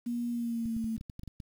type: tone with pitch glide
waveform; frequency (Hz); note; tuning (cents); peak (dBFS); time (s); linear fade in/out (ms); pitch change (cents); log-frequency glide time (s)
sine; 238.6 to 223.9; A#3 to A3; +41 to +30; -30; 0.06-0.97; 10; -111; 0.3-0.85
type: clicks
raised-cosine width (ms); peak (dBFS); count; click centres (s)
5; -30; 10; 0.657 / 0.766 / 0.843 / 0.979 / 1.011 / 1.098 / 1.194 / 1.234 / 1.277 / 1.402
effects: 9-bit